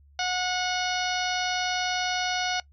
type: harmonic tone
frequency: 730 Hz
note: F#5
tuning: 24 cents flat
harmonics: 1 / 2 / 3 / 4 / 5 / 6 / 7 / 8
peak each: -29 / -32 / -34 / -35 / -36 / -37 / -37 / -38 dBFS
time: 0.19-2.6 s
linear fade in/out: 2 ms
effects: noise-tail reverb RT60 0.1 s tail -21 dB re dry + added 71 Hz sine -53 dBFS peak until 2.72 s

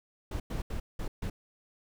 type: noise bursts at uneven times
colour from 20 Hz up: brown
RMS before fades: -34 dBFS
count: 5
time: 0.31-0.4 / 0.5-0.62 / 0.7-0.8 / 0.99-1.08 / 1.22-1.3 s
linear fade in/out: 5 ms
effects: none

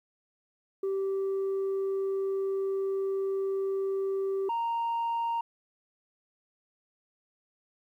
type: tone pair in turn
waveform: sine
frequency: 388.6 / 928.5 Hz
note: G4 / A#5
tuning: -15 / -7 cents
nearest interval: octave + minor third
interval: 1508 cents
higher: second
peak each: -25 dBFS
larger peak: neither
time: 0.83-4.49 / 4.49-5.41 s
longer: first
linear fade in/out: 5 ms
effects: tanh soft clip ceiling -26 dBFS + 11-bit

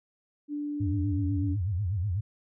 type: tone with pitch glide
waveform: sine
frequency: 293.2 to 287 Hz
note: D4 to D4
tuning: -3 to -40 cents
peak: -30 dBFS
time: 0.48-1.57 s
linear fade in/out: 50 ms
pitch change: -37 cents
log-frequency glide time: 1.09-1.19 s
type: tone with vibrato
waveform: sine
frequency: 95.4 Hz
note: G2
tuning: 47 cents flat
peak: -26 dBFS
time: 0.8-2.21 s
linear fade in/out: 10 ms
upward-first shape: sine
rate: 8.1 Hz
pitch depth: 210 cents each way
effects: none

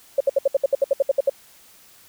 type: tone bursts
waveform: sine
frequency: 550 Hz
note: C#5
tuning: 14 cents flat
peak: -13 dBFS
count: 13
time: 0.18-1.297 s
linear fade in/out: 5 ms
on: 25 ms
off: 66 ms
effects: white hiss -51 dBFS RMS until 2.08 s

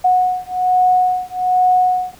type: beating tone pair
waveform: sine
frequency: 732 / 733.2 Hz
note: F#5 / F#5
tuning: -19 / -16 cents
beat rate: 1.2 Hz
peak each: -15 dBFS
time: 0.04-2.15 s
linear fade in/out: 10 ms
effects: pink hiss -45 dBFS RMS until 2.19 s

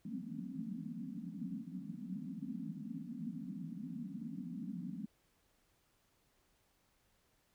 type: band-pass noise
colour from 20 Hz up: white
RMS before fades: -44 dBFS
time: 0.05-5.06 s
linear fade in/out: 5 ms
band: 160 to 270 Hz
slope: 96 dB/octave
effects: pink hiss -75 dBFS RMS until 7.54 s

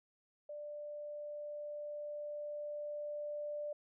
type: tone with level ramp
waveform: sine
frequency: 591 Hz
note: D5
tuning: 11 cents sharp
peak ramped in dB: -43 to -38 dBFS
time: 0.49-3.73 s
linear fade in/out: 5 ms
effects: none

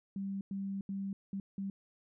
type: tone bursts at uneven times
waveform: sine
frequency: 196 Hz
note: G3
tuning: in tune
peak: -35 dBFS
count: 5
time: 0.16-0.41 / 0.51-0.81 / 0.89-1.13 / 1.33-1.4 / 1.58-1.7 s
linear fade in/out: 2 ms
effects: none

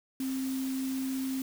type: tone in noise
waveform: sine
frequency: 264 Hz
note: C4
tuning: 16 cents sharp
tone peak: -30 dBFS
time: 0.2-1.42 s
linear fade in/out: 2 ms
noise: white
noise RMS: -44 dBFS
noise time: 0.2-1.42 s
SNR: +11 dB
effects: none

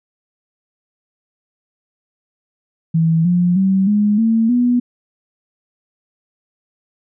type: tone with pitch steps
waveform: sine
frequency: 163.1 / 176.84 / 191.73 / 207.9 / 225.4 / 244.4 Hz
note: E3 / F3 / G3 / G#3 / A3 / B3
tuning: -18 / +22 / -38 / +2 / +42 / -18 cents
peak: -11 dBFS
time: 2.94-4.8 s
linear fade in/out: 10 ms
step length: 310 ms
effects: none

